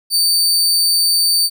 sawtooth tone, 4585 Hz, D8, 42 cents flat, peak -9 dBFS, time 0.1-1.5 s, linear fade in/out 50 ms, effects none

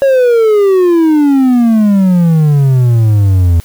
triangle exponential sweep, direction down, 556 to 82.41 Hz, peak -3 dBFS, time 0.02-3.6 s, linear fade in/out 0 ms, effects white hiss -40 dBFS RMS until 3.64 s

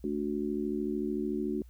sine chord, D major, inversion second, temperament just, 220.2 / 293.7 / 367.1 Hz, A3 / D4 / F#4, +2 / 0 / -14 cents, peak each -34 dBFS, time 0.04-1.62 s, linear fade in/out 2 ms, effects added 60 Hz sine -49 dBFS peak until 1.69 s + white hiss -70 dBFS RMS until 1.69 s

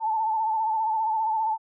sine tone with vibrato, 880 Hz, A5, in tune, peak -22 dBFS, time 0-1.58 s, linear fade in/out 50 ms, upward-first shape sine, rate 15 Hz, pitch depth 50 cents each way, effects none

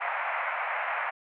pink band-pass noise, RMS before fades -31 dBFS, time 0-1.11 s, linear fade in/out 20 ms, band 650 to 2400 Hz, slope 48 dB/octave, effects none

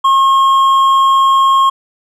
triangle tone with hard clipping, 1079 Hz, C#6, 47 cents flat, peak -8 dBFS, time 0.04-1.7 s, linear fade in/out 10 ms, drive 8 dB, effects none

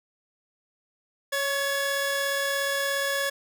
sawtooth tone pair together, 554.4 / 1700.2 Hz, C#5 / G#6, 0 / +40 cents, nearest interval octave + perfect fifth, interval 1940 cents, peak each -24 dBFS, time 1.32-3.3 s, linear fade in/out 10 ms, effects none

